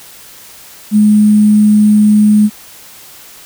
sine tone with sample-and-hold, 210.8 Hz, G#3, 26 cents sharp, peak -4 dBFS, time 0.91-2.5 s, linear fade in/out 50 ms, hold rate 8820 Hz, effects white hiss -36 dBFS RMS until 3.45 s

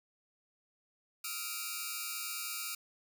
5% pulse tone cluster, 1264 / 1389 / 2338 Hz, D#6 / F6 / D7, +27 / -10 / -8 cents, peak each -31 dBFS, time 1.24-2.75 s, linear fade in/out 5 ms, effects none

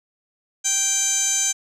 15% pulse tone with band-pass filter, 784 Hz, G5, in tune, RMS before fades -21 dBFS, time 0.64-1.53 s, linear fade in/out 20 ms, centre 6400 Hz, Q 7.9, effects none

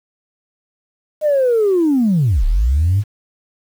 sine linear two-way sweep, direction down then up, 622.3 to 32.8 to 107.7 Hz, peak -10 dBFS, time 1.21-3.04 s, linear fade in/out 50 ms, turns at 2.45 s, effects tanh soft clip ceiling -8 dBFS + 7-bit

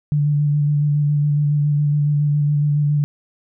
sine tone with vibrato, 146.83 Hz, D3, in tune, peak -14 dBFS, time 0.12-3.04 s, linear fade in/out 0 ms, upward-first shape square, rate 7.2 Hz, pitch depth 16 cents each way, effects none

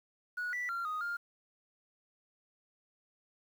sine tone with pitch steps, 1462 / 1966 / 1379 / 1245 / 1404 Hz, F#6 / B6 / F6 / D#6 / F6, -21 / -8 / -22 / +1 / +9 cents, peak -32 dBFS, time 0.37-1.17 s, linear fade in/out 10 ms, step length 160 ms, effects tanh soft clip ceiling -32 dBFS + 10-bit

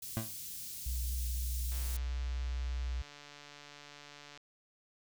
white band-stop noise, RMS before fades -44 dBFS, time 0.02-1.97 s, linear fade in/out 5 ms, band 180 to 4400 Hz, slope 12 dB/octave
25% pulse tone with exponential decay, 111 Hz, A2, 16 cents sharp, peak -26 dBFS, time 0.17-0.36 s, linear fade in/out 0 ms, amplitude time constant 41 ms
sine tone, 61.74 Hz, B1, in tune, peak -33 dBFS, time 0.86-3.02 s, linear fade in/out 5 ms
click train, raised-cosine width 0.2 ms, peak -34 dBFS, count 386, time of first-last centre 1.72-4.375 s, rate 145 Hz
effects none

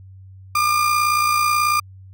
35% pulse tone with amplitude modulation, 1202 Hz, D6, 40 cents sharp, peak -12 dBFS, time 0.55-1.8 s, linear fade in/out 5 ms, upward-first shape sine, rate 58.3 Hz, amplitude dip 45%, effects added 95 Hz sine -39 dBFS peak until 2.13 s

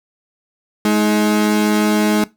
35% pulse tone pair together, 211.3 / 317.5 Hz, G#3 / D#4, +30 / +35 cents, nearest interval perfect fifth, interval 705 cents, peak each -12 / -17 dBFS, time 0.85-2.24 s, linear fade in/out 2 ms, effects noise-tail reverb RT60 0.2 s tail -19 dB re dry

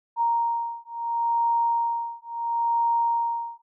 sine beating tone pair, 932.3 / 933.03 Hz, A#5 / A#5, 0 / +1 cents, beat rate 0.73 Hz, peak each -25 dBFS, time 0.16-3.62 s, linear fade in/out 50 ms, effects none

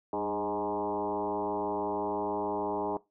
sine tone with frequency modulation, 622.3 Hz, D#5, in tune, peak -29 dBFS, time 0.13-2.97 s, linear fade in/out 2 ms, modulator 106 Hz, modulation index 3.4, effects noise-tail reverb RT60 0.2 s tail -19 dB re dry

